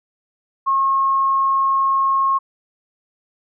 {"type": "tone", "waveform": "sine", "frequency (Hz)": 1083, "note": "C#6", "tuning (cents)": -41, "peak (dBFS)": -14, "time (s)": [0.66, 2.39], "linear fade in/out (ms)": 20, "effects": []}